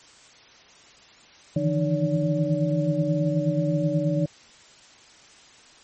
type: tone cluster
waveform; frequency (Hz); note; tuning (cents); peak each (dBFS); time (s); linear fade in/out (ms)
sine; 149.1 / 159.5 / 167.8 / 302.9 / 571; D3 / D#3 / E3 / D#4 / D5; +27 / +43 / +31 / -46 / -49; -27; 1.56-4.26; 5
effects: white hiss -51 dBFS RMS until 5.83 s + MP3 32 kbps